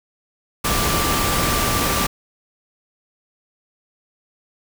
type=tone in noise; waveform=sine; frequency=1174.7 Hz; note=D6; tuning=in tune; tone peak=-25 dBFS; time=0.64-2.07 s; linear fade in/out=10 ms; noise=pink; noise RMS=-20 dBFS; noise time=0.64-2.07 s; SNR=-8 dB; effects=none